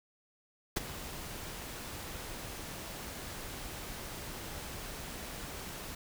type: noise with ADSR envelope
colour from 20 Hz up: pink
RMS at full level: -30 dBFS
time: 0.76-5.95 s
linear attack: 9 ms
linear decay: 20 ms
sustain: -13 dB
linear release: 4 ms
effects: none